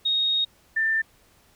sine tone pair in turn, 3736 / 1784.7 Hz, A#7 / A6, +3 / +24 cents, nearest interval octave + minor second, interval 1279 cents, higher first, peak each -20 dBFS, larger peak neither, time 0.05-0.45 / 0.76-1.02 s, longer first, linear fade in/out 10 ms, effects pink hiss -59 dBFS RMS until 1.55 s

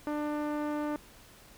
sawtooth tone with low-pass filter, 297.7 Hz, D4, 24 cents sharp, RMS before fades -33 dBFS, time 0.07-0.96 s, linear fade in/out 0 ms, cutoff 1300 Hz, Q 0.95, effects pink hiss -55 dBFS RMS until 1.57 s

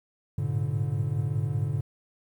triangle tone cluster, 102.5 / 107.4 / 118.5 / 144.1 Hz, G#2 / A2 / A#2 / D3, -22 / -41 / +29 / -33 cents, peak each -28 / -35 / -29 / -27 dBFS, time 0.38-1.81 s, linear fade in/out 5 ms, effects 10-bit

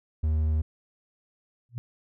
triangle tone, 77.78 Hz, D#2, in tune, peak -20 dBFS, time 0.23-0.62 s, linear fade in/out 10 ms
sine tone with exponential growth, 120 Hz, B2, 49 cents flat, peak -26 dBFS, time 1.69-1.78 s, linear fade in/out 0 ms, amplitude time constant 18 ms
effects none

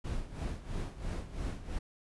brown noise with tremolo, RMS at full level -35 dBFS, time 0.04-1.79 s, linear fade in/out 10 ms, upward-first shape sine, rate 3 Hz, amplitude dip 75%, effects resampled to 24000 Hz

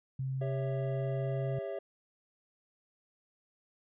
sine tone with pitch glide, 132.6 to 133.83 Hz, C3 to C3, +23 to +39 cents, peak -32 dBFS, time 0.19-1.59 s, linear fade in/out 5 ms, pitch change +16 cents, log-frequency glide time 0.48-1.47 s
triangle chord, C# diminished, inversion second, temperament equal with one note detuned, 399.5 / 554.4 / 659.3 Hz, G4 / C#5 / E5, +33 / 0 / 0 cents, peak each -38 dBFS, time 0.41-1.79 s, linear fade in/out 5 ms
effects resampled to 8000 Hz

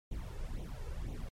brown noise with flanger, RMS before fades -40 dBFS, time 0.11-1.29 s, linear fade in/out 5 ms, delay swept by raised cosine 0.3 to 2.3 ms, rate 2 Hz, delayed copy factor +0.8, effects MP3 64 kbps

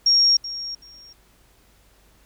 sine tone with echo, 5570 Hz, F8, 5 cents flat, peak -13 dBFS, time 0.06-0.37 s, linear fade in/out 5 ms, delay 380 ms, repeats 2, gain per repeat -15 dB, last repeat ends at 1.13 s, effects added 50 Hz sine -58 dBFS peak until 2.25 s + pink hiss -58 dBFS RMS until 2.25 s

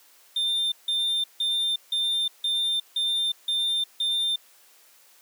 triangle tone bursts, 3598 Hz, A7, 38 cents sharp, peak -21 dBFS, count 8, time 0.36-4.36 s, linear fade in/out 5 ms, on 360 ms, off 160 ms, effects white hiss -56 dBFS RMS until 5.21 s + high-pass 400 Hz 12 dB/octave

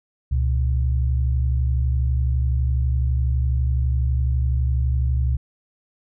sine tone pair together, 68.7 / 120.7 Hz, C#2 / B2, -15 / -39 cents, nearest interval minor seventh, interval 976 cents, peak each -18 / -24 dBFS, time 0.31-5.37 s, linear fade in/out 10 ms, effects none

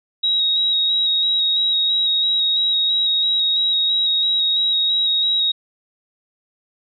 sine tone with vibrato, 3806 Hz, A#7, 35 cents sharp, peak -15 dBFS, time 0.23-5.52 s, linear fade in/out 10 ms, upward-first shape square, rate 3 Hz, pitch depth 16 cents each way, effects none

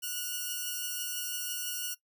5% pulse tone cluster, 1460 / 2780 / 2926 Hz, F#6 / F7 / F#7, -24 / -9 / -20 cents, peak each -29 dBFS, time 0.02-1.95 s, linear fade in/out 20 ms, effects noise-tail reverb RT60 0.1 s tail -17 dB re dry

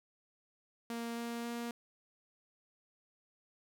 sawtooth tone with pitch steps, 233.1 / 234.6 / 236.1 Hz, A#3 / A#3 / A#3, 0 / +11 / +22 cents, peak -34 dBFS, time 0.9-1.71 s, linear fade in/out 2 ms, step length 270 ms, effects none

